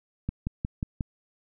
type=click train; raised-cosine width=5 ms; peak=-16 dBFS; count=5; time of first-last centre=0.29-1.008 s; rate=5.57 Hz; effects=none